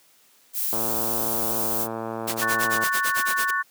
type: noise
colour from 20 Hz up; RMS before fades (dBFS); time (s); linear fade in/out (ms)
violet; -26; 0.53-1.88; 50
type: click train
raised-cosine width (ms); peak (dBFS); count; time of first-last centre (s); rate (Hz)
1; -16; 239; 0.73-2.836; 113
type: noise with tremolo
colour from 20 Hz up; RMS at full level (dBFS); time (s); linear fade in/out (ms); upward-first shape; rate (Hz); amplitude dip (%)
white; -26; 2.27-3.51; 10; sine; 9; 100
type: chord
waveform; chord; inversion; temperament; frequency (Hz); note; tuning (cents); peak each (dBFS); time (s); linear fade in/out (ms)
sine; F# minor; second; just; 1110 / 1480 / 1776; C#6 / F#6 / A6; +2 / 0 / +16; -26; 2.41-3.63; 20
effects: white hiss -58 dBFS RMS until 3.7 s + high-pass 150 Hz 12 dB/octave